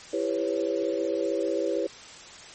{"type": "chord", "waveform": "sine", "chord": "C# half-diminished seventh", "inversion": "first", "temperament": "just", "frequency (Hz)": [332.6, 399.1, 498.9, 554.4], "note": ["E4", "G4", "B4", "C#5"], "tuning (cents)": [16, 31, 17, 0], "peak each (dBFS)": -30, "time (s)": [0.13, 1.87], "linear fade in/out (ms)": 5, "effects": ["white hiss -45 dBFS RMS until 2.54 s", "MP3 32 kbps"]}